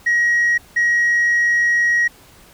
sine tone bursts at uneven times, 1897 Hz, A#6, 30 cents sharp, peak -11 dBFS, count 2, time 0.06-0.58 / 0.76-2.08 s, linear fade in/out 10 ms, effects tanh soft clip ceiling -11 dBFS + pink hiss -47 dBFS RMS until 2.53 s

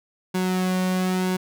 sawtooth tone with flanger, 184.6 Hz, F#3, 4 cents flat, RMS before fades -23 dBFS, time 0.34-1.37 s, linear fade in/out 10 ms, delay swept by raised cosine 1.6 to 2.39 ms, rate 1 Hz, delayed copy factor -0.55, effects none

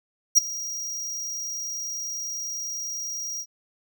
square tone with ADSR envelope, 5710 Hz, F8, 37 cents sharp, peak -10 dBFS, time 0.35-3.46 s, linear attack 29 ms, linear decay 11 ms, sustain -20 dB, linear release 59 ms, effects none

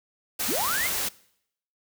white noise, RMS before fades -28 dBFS, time 0.39-1.09 s, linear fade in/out 10 ms
sine linear sweep, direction up, 164.9 to 2200 Hz, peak -27 dBFS, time 0.48-0.88 s, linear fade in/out 10 ms
effects noise-tail reverb RT60 0.7 s tail -21 dB re dry

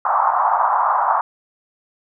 white band-pass noise, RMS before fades -17 dBFS, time 0.05-1.21 s, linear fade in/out 2 ms, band 720 to 1200 Hz, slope 48 dB/octave, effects none

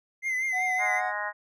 triangle tone with vibrato, 2063 Hz, C7, 25 cents flat, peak -24 dBFS, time 0.22-1.02 s, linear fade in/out 50 ms, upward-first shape triangle, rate 5.3 Hz, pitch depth 59 cents each way
triangle tone, 740 Hz, F#5, in tune, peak -27 dBFS, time 0.52-1.13 s, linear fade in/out 50 ms
harmonic tone, 207.7 Hz, G#3, in tune, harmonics 3 / 4 / 5 / 6 / 7 / 8 / 9, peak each -38 / -36 / -36 / -43 / -37 / -39 / -33 dBFS, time 0.78-1.33 s, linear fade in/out 50 ms
effects none

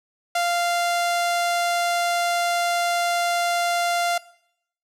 sawtooth tone, 695 Hz, F5, 9 cents flat, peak -16 dBFS, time 0.35-4.18 s, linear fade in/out 5 ms, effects noise-tail reverb RT60 0.7 s tail -20 dB re dry + low-pass 12000 Hz 12 dB/octave

